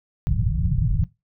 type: low-pass noise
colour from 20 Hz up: white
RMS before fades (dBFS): -21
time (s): 0.27-1.04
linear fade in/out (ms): 0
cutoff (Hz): 170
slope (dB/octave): 96
effects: noise-tail reverb RT60 0.2 s tail -17 dB re dry